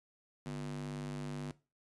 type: tone with high-pass filter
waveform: square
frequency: 49.19 Hz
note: G1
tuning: 7 cents sharp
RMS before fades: -41 dBFS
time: 0.46-1.51 s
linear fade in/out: 0 ms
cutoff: 180 Hz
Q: 3.4
effects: noise-tail reverb RT60 0.3 s tail -18 dB re dry + resampled to 24000 Hz